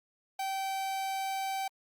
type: tone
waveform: 45% pulse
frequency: 774 Hz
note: G5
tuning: 22 cents flat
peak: -32 dBFS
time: 0.39-1.68 s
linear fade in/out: 5 ms
effects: Opus 48 kbps